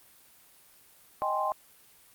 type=chord; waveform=sine; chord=Ab major seventh; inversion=second; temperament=equal; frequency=622.3 / 784 / 830.6 / 1046.5 Hz; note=Eb5 / G5 / Ab5 / C6; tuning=0 / 0 / 0 / 0 cents; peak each=-33 / -32 / -35 / -30 dBFS; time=1.22-1.52 s; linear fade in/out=0 ms; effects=white hiss -58 dBFS RMS until 2.14 s + Opus 32 kbps